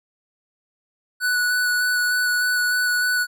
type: tone with vibrato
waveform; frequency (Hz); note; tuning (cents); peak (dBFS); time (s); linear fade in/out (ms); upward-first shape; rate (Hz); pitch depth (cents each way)
square; 1480; F#6; 0; -19; 1.2-3.27; 50; square; 3.3; 9
effects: none